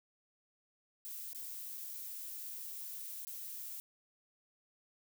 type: noise with dropouts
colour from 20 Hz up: violet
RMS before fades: -45 dBFS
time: 1.05-3.8 s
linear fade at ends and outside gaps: 0 ms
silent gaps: 1.331-1.348 / 1.774-1.778 / 3.249-3.27 s
effects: none

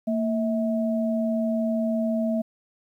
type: tone pair together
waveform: sine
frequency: 228.4 / 646 Hz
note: A#3 / E5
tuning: -35 / -35 cents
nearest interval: octave + tritone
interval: 1800 cents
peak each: -23 / -27 dBFS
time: 0.07-2.42 s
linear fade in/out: 10 ms
effects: 10-bit

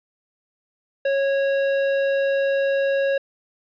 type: tone with hard clipping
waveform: sine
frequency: 550 Hz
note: C#5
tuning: 14 cents flat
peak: -20 dBFS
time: 1.05-3.18 s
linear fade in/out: 5 ms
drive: 11 dB
effects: resampled to 11025 Hz

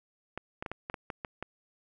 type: clicks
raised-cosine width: 0.5 ms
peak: -21 dBFS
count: 9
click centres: 0.376 / 0.625 / 0.662 / 0.716 / 0.899 / 0.942 / 1.102 / 1.248 / 1.426 s
effects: none

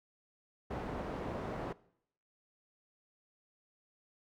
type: low-pass noise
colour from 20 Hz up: white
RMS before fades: -40 dBFS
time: 0.7-1.73 s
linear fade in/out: 10 ms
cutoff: 680 Hz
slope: 12 dB/octave
effects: noise-tail reverb RT60 0.7 s tail -21 dB re dry

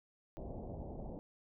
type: low-pass noise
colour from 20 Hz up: pink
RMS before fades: -45 dBFS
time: 0.37-1.19 s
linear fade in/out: 0 ms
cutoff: 790 Hz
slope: 48 dB/octave
effects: none

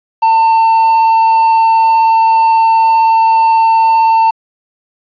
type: tone with vibrato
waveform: triangle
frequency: 899 Hz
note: A5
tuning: 37 cents sharp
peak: -4 dBFS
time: 0.22-4.31 s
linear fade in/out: 10 ms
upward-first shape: triangle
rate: 19 Hz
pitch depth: 11 cents each way
effects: resampled to 11025 Hz + 7-bit

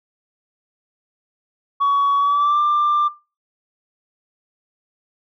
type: tone with pitch glide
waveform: sine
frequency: 1125 to 1187.1 Hz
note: C#6 to D6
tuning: +25 to +18 cents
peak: -12 dBFS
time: 1.8-3.09 s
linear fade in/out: 20 ms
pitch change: +93 cents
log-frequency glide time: 2.18-2.6 s
effects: noise-tail reverb RT60 0.3 s tail -20 dB re dry + tanh soft clip ceiling -12 dBFS

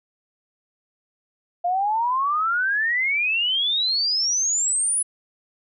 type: exponential sweep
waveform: sine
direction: up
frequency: 690 to 10200 Hz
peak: -19 dBFS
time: 1.64-5.03 s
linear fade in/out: 10 ms
effects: none

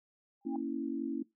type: tone with exponential growth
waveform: sine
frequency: 804 Hz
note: G5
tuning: 44 cents sharp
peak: -37 dBFS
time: 0.41-0.56 s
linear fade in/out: 2 ms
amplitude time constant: 31 ms
type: chord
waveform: sine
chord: A# diminished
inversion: none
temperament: equal with one note detuned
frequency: 233.1 / 277.2 / 328.1 Hz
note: A#3 / C#4 / E4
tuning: 0 / 0 / -8 cents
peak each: -39 / -36 / -38 dBFS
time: 0.45-1.23 s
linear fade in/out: 10 ms
effects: noise-tail reverb RT60 0.2 s tail -20 dB re dry

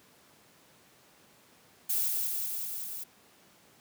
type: noise with echo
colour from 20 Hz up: violet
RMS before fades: -29 dBFS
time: 1.89-2.09 s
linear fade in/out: 10 ms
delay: 190 ms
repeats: 5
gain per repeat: -2 dB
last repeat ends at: 3.04 s
effects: pink hiss -60 dBFS RMS until 3.8 s + high-pass 150 Hz 12 dB/octave

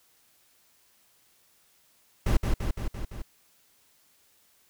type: noise with echo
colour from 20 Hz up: brown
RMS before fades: -21 dBFS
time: 2.26-2.37 s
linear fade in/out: 5 ms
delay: 170 ms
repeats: 5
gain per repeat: -3 dB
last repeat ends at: 3.22 s
effects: white hiss -64 dBFS RMS until 4.69 s

